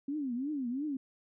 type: tone with vibrato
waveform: sine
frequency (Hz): 269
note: C4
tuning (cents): +48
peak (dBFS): -32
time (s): 0.08-0.97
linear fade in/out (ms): 5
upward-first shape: triangle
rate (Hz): 2.9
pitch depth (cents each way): 260
effects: none